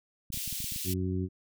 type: clicks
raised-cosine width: 5 ms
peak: -30 dBFS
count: 9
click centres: 0.303 / 0.343 / 0.374 / 0.477 / 0.527 / 0.604 / 0.643 / 0.722 / 0.761 s
type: high-pass noise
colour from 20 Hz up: white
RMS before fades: -36 dBFS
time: 0.32-0.94 s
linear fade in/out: 10 ms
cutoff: 2600 Hz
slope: 24 dB/octave
type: harmonic tone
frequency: 92.5 Hz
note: F#2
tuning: in tune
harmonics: 1 / 2 / 3 / 4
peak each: -31 / -34 / -36 / -37 dBFS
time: 0.84-1.29 s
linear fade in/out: 50 ms
effects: none